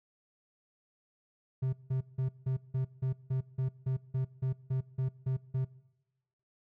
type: tone bursts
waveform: triangle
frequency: 130.81 Hz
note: C3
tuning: in tune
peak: -26 dBFS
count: 15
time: 1.62-5.65 s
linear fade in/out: 10 ms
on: 110 ms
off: 170 ms
effects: noise-tail reverb RT60 1.0 s tail -21 dB re dry